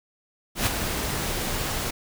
pink noise with ADSR envelope, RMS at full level -21 dBFS, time 0.55-1.91 s, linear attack 110 ms, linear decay 30 ms, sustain -7 dB, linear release 10 ms, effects none

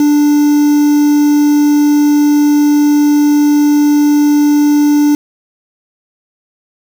triangle tone with quantisation, 293.7 Hz, D4, in tune, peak -4 dBFS, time 0-5.15 s, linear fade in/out 2 ms, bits 4, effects none

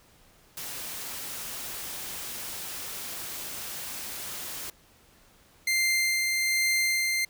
white noise, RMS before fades -37 dBFS, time 0.57-4.7 s, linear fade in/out 2 ms
sawtooth tone with tremolo, 2093 Hz, C7, in tune, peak -19 dBFS, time 5.67-7.25 s, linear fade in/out 5 ms, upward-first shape sine, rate 1.2 Hz, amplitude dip 25%
effects pink hiss -59 dBFS RMS until 7.29 s

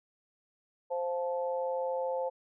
harmonic tone, 174.61 Hz, F3, in tune, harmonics 3 / 4 / 5, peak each -31 / -41 / -37 dBFS, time 0.9-2.3 s, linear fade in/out 20 ms, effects none

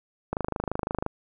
click train, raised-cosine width 1 ms, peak -13 dBFS, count 20, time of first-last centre 0.33-1.064 s, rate 25.9 Hz, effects none

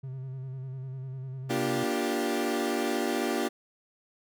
triangle tone with vibrato, 131.5 Hz, C3, 9 cents sharp, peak -33 dBFS, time 0.03-1.84 s, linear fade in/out 10 ms, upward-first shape square, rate 10 Hz, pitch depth 35 cents each way
30% pulse chord, G minor seventh, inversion first, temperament equal with one note detuned, 237.6 / 293.7 / 349.2 / 392 Hz, Bb3 / D4 / F4 / G4, +33 / 0 / 0 / 0 cents, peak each -30 dBFS, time 1.49-3.49 s, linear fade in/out 20 ms
effects none

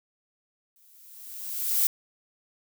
violet noise with exponential growth, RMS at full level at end -21 dBFS, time 0.76-1.87 s, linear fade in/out 2 ms, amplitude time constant 240 ms, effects none

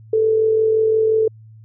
sine tone with amplitude modulation, 440 Hz, A4, in tune, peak -11 dBFS, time 0.13-1.28 s, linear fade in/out 5 ms, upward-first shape sine, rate 45.7 Hz, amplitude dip 40%, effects added 110 Hz sine -40 dBFS peak until 1.64 s

